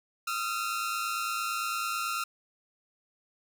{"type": "tone pair together", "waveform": "sawtooth", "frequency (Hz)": [1258.1, 1367], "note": ["D#6", "F6"], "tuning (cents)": [19, -37], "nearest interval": "minor second", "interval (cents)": 144, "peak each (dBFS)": [-31, -28], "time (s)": [0.27, 2.24], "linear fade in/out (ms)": 5, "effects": []}